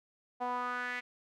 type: tone with band-pass filter sweep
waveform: sawtooth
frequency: 246.9 Hz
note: B3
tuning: in tune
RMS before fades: -36 dBFS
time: 0.4-1.01 s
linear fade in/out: 20 ms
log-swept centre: 800 to 2100 Hz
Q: 4.1
effects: none